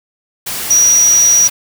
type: tone in noise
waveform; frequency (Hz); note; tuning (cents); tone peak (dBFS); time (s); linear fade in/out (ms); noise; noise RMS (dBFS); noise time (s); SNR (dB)
sine; 5790; F#8; -38; -6; 0.7-1.48; 10; white; -21; 0.46-1.5; +12
effects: none